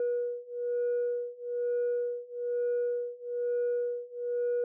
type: beating tone pair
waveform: sine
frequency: 483.2 / 484.3 Hz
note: B4 / B4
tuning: -38 / -34 cents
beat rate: 1.1 Hz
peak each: -31 / -30 dBFS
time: 0-4.64 s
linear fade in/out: 2 ms
effects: tanh soft clip ceiling -24 dBFS